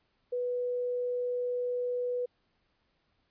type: tone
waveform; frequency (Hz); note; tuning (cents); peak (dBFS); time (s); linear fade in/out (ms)
sine; 492.3; B4; -6; -29; 0.32-2.26; 10
effects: pink hiss -74 dBFS RMS until 3.3 s + resampled to 11025 Hz